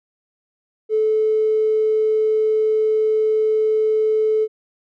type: tone with tanh clipping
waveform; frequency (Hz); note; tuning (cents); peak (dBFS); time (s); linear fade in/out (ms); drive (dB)
triangle; 434.3; A4; -23; -14; 0.89-4.48; 50; 2
effects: none